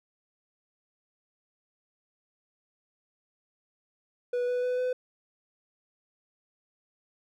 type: tone with pitch steps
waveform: triangle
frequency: 490 / 494.5 / 499.1 / 503.8 Hz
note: B4 / B4 / B4 / B4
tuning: -14 / +2 / +18 / +34 cents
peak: -24 dBFS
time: 4.33-4.93 s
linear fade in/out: 5 ms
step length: 150 ms
effects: none